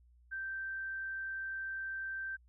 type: tone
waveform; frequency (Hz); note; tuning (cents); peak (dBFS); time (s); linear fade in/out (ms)
sine; 1563; G6; -6; -37; 0.31-2.37; 20
effects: added 60 Hz sine -61 dBFS peak until 2.48 s